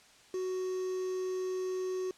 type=tone with quantisation; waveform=triangle; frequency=371.4 Hz; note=F#4; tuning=7 cents sharp; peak=-30 dBFS; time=0.34-2.11 s; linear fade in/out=2 ms; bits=8; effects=white hiss -59 dBFS RMS until 2.17 s + low-pass 7000 Hz 12 dB/octave